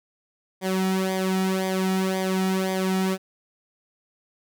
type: tone with flanger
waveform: sawtooth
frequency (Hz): 188.7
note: F#3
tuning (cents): +34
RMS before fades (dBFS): -24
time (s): 0.61-3.18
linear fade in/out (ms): 50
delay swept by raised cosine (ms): 0.72 to 1.92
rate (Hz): 1.9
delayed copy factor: -0.75
effects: none